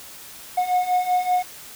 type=beating tone pair; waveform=triangle; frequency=723 / 728.2 Hz; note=F#5 / F#5; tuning=-40 / -28 cents; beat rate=5.2 Hz; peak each=-22 / -18 dBFS; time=0.57-1.43 s; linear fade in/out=10 ms; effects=white hiss -41 dBFS RMS until 1.75 s